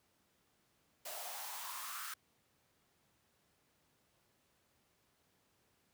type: noise with high-pass filter sweep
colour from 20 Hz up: white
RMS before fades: -45 dBFS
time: 1.05-2.14 s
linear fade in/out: 5 ms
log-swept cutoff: 610 to 1400 Hz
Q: 5.2
effects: pink hiss -75 dBFS RMS until 5.93 s + high-pass 80 Hz 12 dB/octave